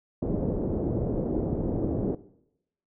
white low-pass noise, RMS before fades -28 dBFS, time 0.22-2.15 s, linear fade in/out 5 ms, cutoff 450 Hz, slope 24 dB/octave, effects noise-tail reverb RT60 0.8 s tail -18 dB re dry

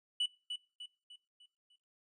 triangle tone with echo, 2960 Hz, F#7, in tune, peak -28 dBFS, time 0.2-0.26 s, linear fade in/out 5 ms, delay 300 ms, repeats 5, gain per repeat -7 dB, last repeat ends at 1.76 s, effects noise-tail reverb RT60 0.3 s tail -19 dB re dry + resampled to 22050 Hz

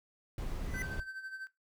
brown noise, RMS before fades -38 dBFS, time 0.38-1 s, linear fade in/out 2 ms
square tone with exponential growth, 2000 Hz, B6, 21 cents sharp, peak -35 dBFS, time 0.61-0.82 s, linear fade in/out 0 ms, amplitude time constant 44 ms
triangle tone with tremolo, 1547 Hz, G6, 23 cents flat, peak -37 dBFS, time 0.74-1.47 s, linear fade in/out 0 ms, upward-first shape sine, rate 12 Hz, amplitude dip 65%
effects noise-tail reverb RT60 0.2 s tail -17 dB re dry

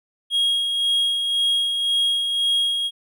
triangle tone with tremolo, 3278 Hz, G#7, 23 cents flat, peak -15 dBFS, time 0.3-2.91 s, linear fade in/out 50 ms, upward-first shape sine, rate 1.9 Hz, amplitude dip 40%, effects none

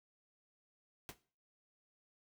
pink noise with exponential decay, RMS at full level -43 dBFS, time 1.09-1.17 s, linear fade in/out 0 ms, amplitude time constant 17 ms, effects noise-tail reverb RT60 0.4 s tail -17 dB re dry

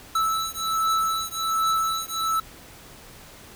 square beating tone pair, 1313 / 1314.3 Hz, E6 / E6, -7 / -6 cents, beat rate 1.3 Hz, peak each -26 dBFS, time 0.15-2.4 s, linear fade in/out 5 ms, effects pink hiss -46 dBFS RMS until 3.55 s

